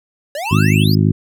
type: exponential sweep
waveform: square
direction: up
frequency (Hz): 554.4 to 5150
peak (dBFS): -22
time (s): 0.35-0.95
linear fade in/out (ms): 2
type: tone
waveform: sine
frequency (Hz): 2669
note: E7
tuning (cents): +21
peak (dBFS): -23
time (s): 0.45-0.84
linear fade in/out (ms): 10
type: harmonic tone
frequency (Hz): 51.9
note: G#1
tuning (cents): 0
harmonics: 2 / 3 / 4 / 5 / 6 / 7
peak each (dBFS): -14 / -14 / -18 / -20 / -25 / -25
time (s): 0.51-1.12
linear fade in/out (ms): 5
effects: none

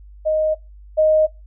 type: tone pair in turn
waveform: sine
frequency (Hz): 622.3 / 622.3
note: D#5 / D#5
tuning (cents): 0 / 0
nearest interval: unison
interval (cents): 0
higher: neither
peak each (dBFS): -15 / -11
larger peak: second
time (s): 0.25-0.55 / 0.97-1.27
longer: neither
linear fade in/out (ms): 20
effects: noise-tail reverb RT60 0.2 s tail -19 dB re dry + added 50 Hz sine -39 dBFS peak until 1.46 s

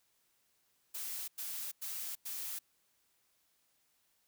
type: noise bursts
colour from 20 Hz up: blue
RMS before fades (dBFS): -41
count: 4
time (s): 0.94-2.591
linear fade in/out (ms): 10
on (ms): 340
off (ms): 97
effects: white hiss -75 dBFS RMS until 4.27 s

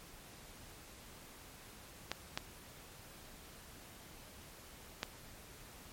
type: clicks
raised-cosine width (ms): 0.2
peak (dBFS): -18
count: 3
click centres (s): 2.116 / 2.375 / 5.031
effects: pink hiss -55 dBFS RMS until 5.92 s + MP3 64 kbps

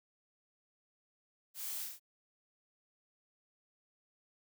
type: noise with echo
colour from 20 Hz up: blue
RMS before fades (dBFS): -44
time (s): 1.54-1.87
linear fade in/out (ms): 50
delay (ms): 32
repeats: 4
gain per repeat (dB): -2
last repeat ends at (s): 1.998
effects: none

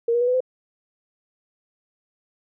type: tone with pitch steps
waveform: sine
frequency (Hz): 466.2 / 477.4 / 488.8 / 500.5 / 512.5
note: A#4 / A#4 / B4 / B4 / C5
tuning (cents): 0 / +41 / -18 / +23 / -36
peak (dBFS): -17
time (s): 0.08-0.405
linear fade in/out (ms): 5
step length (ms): 65
effects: none

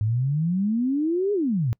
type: exponential two-way sweep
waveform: sine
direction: up then down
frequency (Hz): 103.1 to 421.6 to 106.6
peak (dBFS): -20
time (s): 0.01-1.73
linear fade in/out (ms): 0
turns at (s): 1.33
effects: noise-tail reverb RT60 0.1 s tail -26 dB re dry

